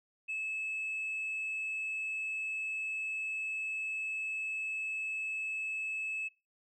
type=tone; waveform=sine; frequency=2600 Hz; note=E7; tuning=24 cents flat; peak=-32 dBFS; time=0.28-6.29 s; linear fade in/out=20 ms; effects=noise-tail reverb RT60 0.3 s tail -23 dB re dry + tanh soft clip ceiling -32 dBFS